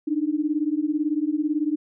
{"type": "beating tone pair", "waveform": "sine", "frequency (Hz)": [293.7, 311.7], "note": ["D4", "D#4"], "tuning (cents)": [0, 3], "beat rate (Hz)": 18, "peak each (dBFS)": -24, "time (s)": [0.07, 1.76], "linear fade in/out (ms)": 10, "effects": []}